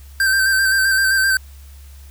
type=tone with vibrato; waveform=square; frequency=1561 Hz; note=G6; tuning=8 cents flat; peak=-14 dBFS; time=0.2-1.37 s; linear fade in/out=2 ms; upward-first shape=square; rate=7.7 Hz; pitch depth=25 cents each way; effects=added 69 Hz sine -37 dBFS peak until 2.1 s + white hiss -50 dBFS RMS until 2.1 s